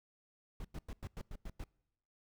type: noise bursts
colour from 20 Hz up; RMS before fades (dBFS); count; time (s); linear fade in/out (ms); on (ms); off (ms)
brown; -43; 8; 0.6-1.64; 2; 46; 96
effects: noise-tail reverb RT60 0.9 s tail -25 dB re dry